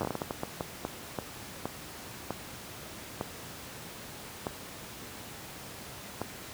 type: slowing click train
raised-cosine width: 1 ms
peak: -17 dBFS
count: 18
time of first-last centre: 0.01-6.216 s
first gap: 9 ms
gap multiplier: 1.39
effects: pink hiss -44 dBFS RMS until 6.53 s + high-pass 80 Hz 12 dB/octave